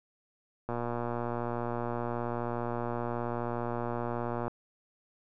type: click train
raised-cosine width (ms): 1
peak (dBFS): -20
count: 452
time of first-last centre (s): 0.69-4.48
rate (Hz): 119
effects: none